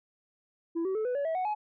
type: tone with pitch steps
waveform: sine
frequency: 333.4 / 380.8 / 434.9 / 496.7 / 567.2 / 647.8 / 739.9 / 845 Hz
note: E4 / F#4 / A4 / B4 / C#5 / E5 / F#5 / G#5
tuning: +20 / +50 / -20 / +10 / +40 / -30 / 0 / +30 cents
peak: -25 dBFS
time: 0.75-1.55 s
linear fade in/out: 20 ms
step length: 100 ms
effects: tanh soft clip ceiling -27 dBFS